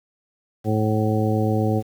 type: harmonic tone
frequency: 108.2 Hz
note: A2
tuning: 29 cents flat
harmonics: 1 / 2 / 3 / 4 / 5 / 7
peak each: -21 / -24 / -26 / -27 / -28 / -29 dBFS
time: 0.64-1.83 s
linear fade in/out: 50 ms
effects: 8-bit